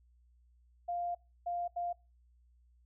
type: tone bursts at uneven times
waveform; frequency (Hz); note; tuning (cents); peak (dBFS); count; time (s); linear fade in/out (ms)
sine; 699; F5; +1; -33; 3; 0.88-1.15 / 1.46-1.68 / 1.76-1.93; 10
effects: noise-tail reverb RT60 0.3 s tail -25 dB re dry + added 60 Hz sine -63 dBFS peak until 2.85 s